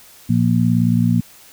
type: harmonic tone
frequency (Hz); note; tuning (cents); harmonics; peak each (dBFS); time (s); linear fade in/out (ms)
58.5; A#1; +7; 2 / 3 / 4; -17 / -17 / -17; 0.29-1.21; 10
effects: white hiss -45 dBFS RMS until 1.52 s